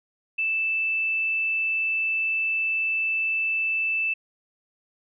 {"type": "tone", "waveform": "sine", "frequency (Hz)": 2641, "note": "E7", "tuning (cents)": 3, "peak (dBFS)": -22, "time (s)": [0.38, 4.14], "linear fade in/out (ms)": 10, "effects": []}